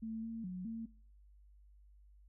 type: tone with pitch steps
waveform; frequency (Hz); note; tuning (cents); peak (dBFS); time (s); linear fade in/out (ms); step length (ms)
sine; 222.9 / 226.7 / 182.6 / 226.3; A3 / A#3 / F#3 / A3; +23 / -48 / -23 / +49; -39; 0.02-0.86; 10; 210
effects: noise-tail reverb RT60 0.5 s tail -21 dB re dry + added 50 Hz sine -59 dBFS peak until 2.28 s